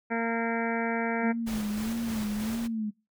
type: harmonic tone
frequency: 230 Hz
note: A#3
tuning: 23 cents flat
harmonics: 1 / 2 / 3 / 4 / 6 / 7 / 8 / 9 / 10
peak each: -30 / -33 / -35 / -36 / -38 / -38 / -39 / -40 / -40 dBFS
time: 0.1-1.33 s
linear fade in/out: 20 ms
type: tone with vibrato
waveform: sine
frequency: 220 Hz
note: A3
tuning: in tune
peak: -28 dBFS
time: 1.22-2.91 s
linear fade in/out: 20 ms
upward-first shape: sine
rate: 1.6 Hz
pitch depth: 93 cents each way
type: noise with tremolo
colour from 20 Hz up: pink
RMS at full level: -39 dBFS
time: 1.46-2.68 s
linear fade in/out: 20 ms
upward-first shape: square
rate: 3.2 Hz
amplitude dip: 25%
effects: noise-tail reverb RT60 0.3 s tail -25 dB re dry